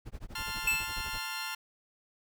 brown noise with tremolo, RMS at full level -40 dBFS, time 0.05-1.2 s, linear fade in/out 20 ms, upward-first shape sine, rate 12 Hz, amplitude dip 100%
15% pulse chord, F major, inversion first, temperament equal, 880 / 1046.5 / 1396.9 Hz, A5 / C6 / F6, 0 / 0 / 0 cents, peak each -34 / -35 / -31 dBFS, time 0.35-1.55 s, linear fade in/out 5 ms
square tone with exponential decay, 2637 Hz, E7, in tune, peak -24 dBFS, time 0.67-1.11 s, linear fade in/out 5 ms, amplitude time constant 94 ms
effects none

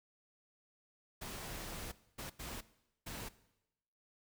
pink noise bursts at uneven times, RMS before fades -45 dBFS, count 4, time 1.21-1.92 / 2.18-2.3 / 2.39-2.61 / 3.06-3.29 s, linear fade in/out 10 ms, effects noise-tail reverb RT60 0.9 s tail -18 dB re dry

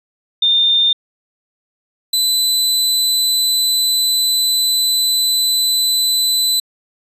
sine / sawtooth tone pair in turn, 3617 / 4010 Hz, A7 / B7, +47 / +26 cents, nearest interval major second, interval 179 cents, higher second, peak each -10 dBFS, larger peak neither, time 0.42-0.93 / 2.13-6.6 s, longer second, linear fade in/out 5 ms, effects resampled to 32000 Hz

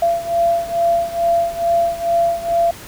sine beating tone pair, 680 / 682.3 Hz, F5 / F5, -46 / -41 cents, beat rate 2.3 Hz, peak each -16 / -19 dBFS, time 0.02-2.71 s, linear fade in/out 5 ms, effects pink hiss -36 dBFS RMS until 2.87 s

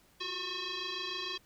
sine tone with frequency modulation, 349.2 Hz, F4, in tune, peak -35 dBFS, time 0.2-1.38 s, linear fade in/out 10 ms, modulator 725 Hz, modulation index 6.1, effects pink hiss -65 dBFS RMS until 1.45 s

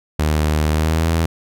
sawtooth tone with pitch glide, 76.6 to 82.1 Hz, D#2 to E2, -27 to -6 cents, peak -11 dBFS, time 0.19-1.26 s, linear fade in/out 5 ms, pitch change +121 cents, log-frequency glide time 0.69-1.08 s, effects none

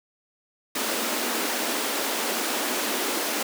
pink high-pass noise, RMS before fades -27 dBFS, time 0.75-3.43 s, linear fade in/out 5 ms, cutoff 230 Hz, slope 48 dB/octave, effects none

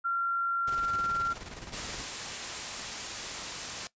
sine tone, 1375 Hz, F6, 27 cents flat, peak -26 dBFS, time 0.04-1.34 s, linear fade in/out 20 ms
pink noise with tremolo, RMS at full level -41 dBFS, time 0.67-2.05 s, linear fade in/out 10 ms, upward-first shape square, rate 19 Hz, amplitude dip 50%
white noise, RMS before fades -36 dBFS, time 1.73-3.87 s, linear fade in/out 0 ms
effects noise-tail reverb RT60 0.1 s tail -18 dB re dry + resampled to 16000 Hz

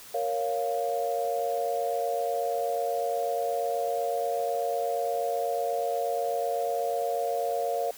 sine chord, Bb minor, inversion none, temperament equal, 466.2 / 554.4 / 698.5 Hz, Bb4 / Db5 / F5, 0 / 0 / 0 cents, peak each -31 / -31 / -29 dBFS, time 0.14-7.91 s, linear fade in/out 5 ms, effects white hiss -47 dBFS RMS until 7.97 s

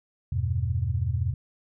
sine chord, E minor, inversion none, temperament equal, 82.41 / 98 / 123.47 Hz, E2 / G2 / B2, 0 / 0 / 0 cents, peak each -28 dBFS, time 0.32-1.34 s, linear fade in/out 5 ms, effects none

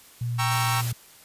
sine tone with vibrato, 119.4 Hz, A#2, 42 cents sharp, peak -25 dBFS, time 0.21-0.93 s, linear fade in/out 5 ms, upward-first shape triangle, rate 3.7 Hz, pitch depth 8 cents each way
sawtooth chord, G diminished seventh, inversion none, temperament equal with one note detuned, 784 / 932.3 / 1108.7 / 1328.4 Hz, G5 / Bb5 / Db6 / Fb6, 0 / 0 / 0 / +13 cents, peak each -26 dBFS, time 0.38-0.82 s, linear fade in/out 20 ms
white noise, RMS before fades -34 dBFS, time 0.51-0.92 s, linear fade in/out 5 ms
effects white hiss -51 dBFS RMS until 1.24 s + resampled to 32000 Hz

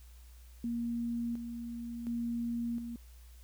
sine tone with tremolo, 235 Hz, A#3, 14 cents sharp, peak -32 dBFS, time 0.64-2.96 s, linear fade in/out 2 ms, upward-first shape square, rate 0.7 Hz, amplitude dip 50%, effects added 60 Hz sine -51 dBFS peak until 3.43 s + white hiss -64 dBFS RMS until 3.43 s

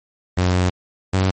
sawtooth tone pair in turn, 90.7 / 94.56 Hz, F#2 / F#2, -34 / +38 cents, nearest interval minor second, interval 72 cents, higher second, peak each -11 dBFS, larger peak neither, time 0.37-0.7 / 1.13-1.31 s, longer first, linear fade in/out 10 ms, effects MP3 32 kbps

